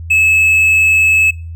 triangle tone, 2595 Hz, E7, 28 cents flat, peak -6 dBFS, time 0.1-1.31 s, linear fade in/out 10 ms, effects noise-tail reverb RT60 0.4 s tail -23 dB re dry + added 83 Hz sine -24 dBFS peak until 1.55 s

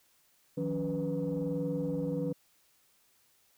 sine tone cluster, 157.7 / 178.8 / 281.4 / 492.4 Hz, D#3 / F3 / C#4 / B4, +24 / +41 / +26 / -5 cents, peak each -35 / -36 / -34 / -34 dBFS, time 0.57-2.33 s, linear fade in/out 10 ms, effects tanh soft clip ceiling -24 dBFS + white hiss -68 dBFS RMS until 3.57 s

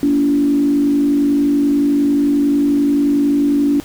sine tone with frequency modulation, 286.5 Hz, D4, 43 cents flat, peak -11 dBFS, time 0.03-3.8 s, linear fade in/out 0 ms, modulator 51.3 Hz, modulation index 0.56, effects pink hiss -38 dBFS RMS until 3.84 s

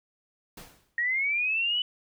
pink noise with exponential decay, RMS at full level -42 dBFS, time 0.57-1 s, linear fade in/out 5 ms, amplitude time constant 92 ms
sine linear sweep, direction up, 1864.7 to 3000 Hz, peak -24 dBFS, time 0.98-1.82 s, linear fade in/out 2 ms
effects none

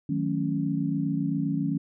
sine chord, D# half-diminished seventh, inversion none, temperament equal with one note detuned, 157.46 / 185 / 220 / 277.2 Hz, D#3 / F#3 / A3 / C#4, +21 / 0 / 0 / 0 cents, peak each -29 / -31 / -33 / -28 dBFS, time 0.09-1.78 s, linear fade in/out 5 ms, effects none

